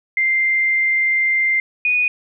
sine tone pair in turn, 2093 / 2473 Hz, C7 / D#7, 0 / -11 cents, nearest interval minor third, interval 289 cents, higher second, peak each -14 dBFS, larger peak neither, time 0.17-1.6 / 1.85-2.08 s, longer first, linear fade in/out 2 ms, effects none

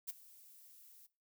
violet noise with ADSR envelope, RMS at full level -39 dBFS, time 0.07-1.07 s, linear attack 24 ms, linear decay 20 ms, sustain -21 dB, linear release 14 ms, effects noise-tail reverb RT60 0.3 s tail -19 dB re dry

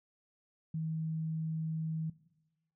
sine tone, 159.6 Hz, D#3, 44 cents sharp, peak -33 dBFS, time 0.74-2.1 s, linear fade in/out 5 ms, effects noise-tail reverb RT60 1.0 s tail -18 dB re dry

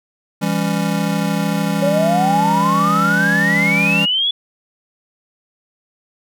square chord, C# diminished, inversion first, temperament just, 166.31 / 199.57 / 277.2 Hz, E3 / G3 / C#4, +16 / +31 / 0 cents, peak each -21 / -20 / -25 dBFS, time 0.41-4.06 s, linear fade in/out 20 ms
sine exponential sweep, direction up, 554.4 to 3451 Hz, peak -14 dBFS, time 1.82-4.31 s, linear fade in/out 5 ms
effects none

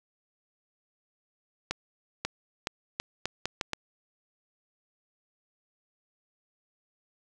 accelerating click train, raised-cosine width 0.2 ms, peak -12 dBFS, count 8, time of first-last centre 1.71-3.733 s, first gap 540 ms, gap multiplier 0.78, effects none

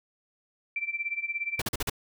sine tone with tremolo, 2344 Hz, D7, 4 cents flat, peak -26 dBFS, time 0.76-1.6 s, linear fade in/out 2 ms, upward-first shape sine, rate 17 Hz, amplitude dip 85%
pink noise bursts, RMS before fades -29 dBFS, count 5, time 1.59-1.898 s, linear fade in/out 5 ms, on 28 ms, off 42 ms
effects none

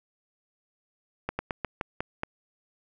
slowing click train, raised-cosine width 0.5 ms, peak -14 dBFS, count 7, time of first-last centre 1.29-2.234 s, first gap 100 ms, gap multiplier 1.18, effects none

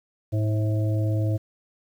harmonic tone with a mistuned harmonic, 107 Hz, A2, 48 cents flat, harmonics 1 / 3 / 5 / 6, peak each -21 / -31 / -35 / -37 dBFS, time 0.32-1.38 s, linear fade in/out 20 ms, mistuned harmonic 6, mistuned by +29 cents, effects 9-bit

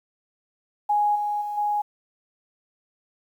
sine tone with level steps, 830.6 Hz, G#5, in tune, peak -18 / -23 / -27 / -21 dBFS, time 0.89-1.82 s, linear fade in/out 10 ms, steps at 1.15 / 1.41 / 1.57 s, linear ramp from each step 10 ms, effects 9-bit

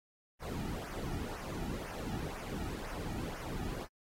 brown noise with flanger, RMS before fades -40 dBFS, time 0.39-3.88 s, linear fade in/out 50 ms, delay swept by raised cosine 0.24 to 1.94 ms, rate 2 Hz, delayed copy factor -0.75, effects AAC 48 kbps

